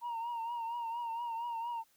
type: tone with vibrato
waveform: sine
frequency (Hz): 932.3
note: A#5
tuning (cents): 0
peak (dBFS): -33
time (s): 0.01-1.84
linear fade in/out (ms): 50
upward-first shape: triangle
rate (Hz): 4.3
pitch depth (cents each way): 63
effects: tanh soft clip ceiling -34 dBFS + white hiss -70 dBFS RMS until 1.96 s